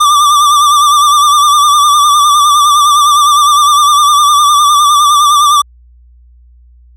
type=tone with vibrato; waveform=square; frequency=1176 Hz; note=D6; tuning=2 cents sharp; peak=-5 dBFS; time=0-5.62 s; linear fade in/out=10 ms; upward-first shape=sine; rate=9.8 Hz; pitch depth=56 cents each way; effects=added 60 Hz sine -38 dBFS peak until 6.96 s + low-pass 12000 Hz 12 dB/octave